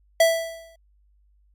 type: tone with exponential decay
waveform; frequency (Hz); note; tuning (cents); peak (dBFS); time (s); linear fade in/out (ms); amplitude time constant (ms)
square; 659.3; E5; 0; -12; 0.2-0.76; 5; 120
effects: added 50 Hz sine -57 dBFS peak until 1.54 s + MP3 64 kbps